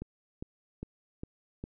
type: click train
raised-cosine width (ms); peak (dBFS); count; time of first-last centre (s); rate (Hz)
3; -25; 5; 0.02-1.639; 2.47
effects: none